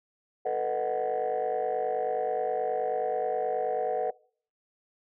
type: chord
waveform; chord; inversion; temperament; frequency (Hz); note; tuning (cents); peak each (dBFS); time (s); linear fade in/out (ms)
sine; B dominant seventh; third; just; 444.5 / 493.9 / 617.4 / 740.8; A4 / B4 / D#5 / F#5; +18 / 0 / -14 / +2; -31 / -30 / -32 / -29; 0.45-4.11; 10
effects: noise-tail reverb RT60 0.5 s tail -24 dB re dry + tanh soft clip ceiling -21 dBFS